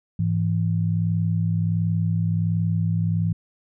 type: tone pair together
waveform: sine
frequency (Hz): 104.51 / 165.9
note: G#2 / E3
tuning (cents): +11 / +11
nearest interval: minor sixth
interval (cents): 800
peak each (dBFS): -22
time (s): 0.19-3.33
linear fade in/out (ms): 5
effects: none